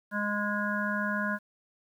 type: harmonic tone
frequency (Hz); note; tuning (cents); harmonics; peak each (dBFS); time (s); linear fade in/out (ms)
206.6; G#3; -9; 1 / 3 / 5 / 7 / 8; -32 / -37 / -36 / -33 / -34; 0.11-1.39; 50
effects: 10-bit